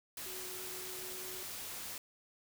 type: tone in noise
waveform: sine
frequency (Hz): 370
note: F#4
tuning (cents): 0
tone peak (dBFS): -50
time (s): 0.26-1.43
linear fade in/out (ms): 2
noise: white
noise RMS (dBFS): -44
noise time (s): 0.17-1.98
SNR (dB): -9
effects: none